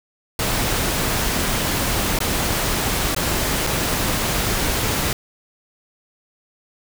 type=noise with dropouts; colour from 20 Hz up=pink; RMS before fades=-21 dBFS; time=0.39-5.13 s; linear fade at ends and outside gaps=2 ms; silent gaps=2.189-2.203 / 3.148-3.163 / 3.667-3.671 s; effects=none